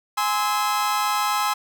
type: chord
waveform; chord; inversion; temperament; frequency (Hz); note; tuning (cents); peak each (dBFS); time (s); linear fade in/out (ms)
40% pulse; Ab augmented; none; just; 830.6 / 1038.3 / 1297.8; Ab5 / C6 / E6; 0 / -14 / -27; -24; 0.17-1.54; 10
effects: none